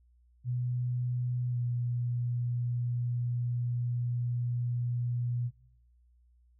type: tone with pitch glide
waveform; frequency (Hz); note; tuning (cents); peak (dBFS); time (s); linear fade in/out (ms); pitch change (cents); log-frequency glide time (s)
sine; 123.47 to 121.28; B2 to B2; 0 to -31; -29; 0.44-5.51; 50; -31; 1.5-1.57
effects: noise-tail reverb RT60 0.7 s tail -19 dB re dry + added 60 Hz sine -61 dBFS peak until 6.59 s